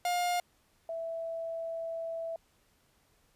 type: tone pair in turn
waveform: 45% pulse / sine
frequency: 709 / 659.9 Hz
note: F5 / E5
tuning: +26 / +2 cents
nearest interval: minor second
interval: 124 cents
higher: first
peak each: -28 / -34 dBFS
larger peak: first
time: 0.05-0.4 / 0.89-2.36 s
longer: second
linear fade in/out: 2 ms
effects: pink hiss -69 dBFS RMS until 3.35 s + resampled to 32000 Hz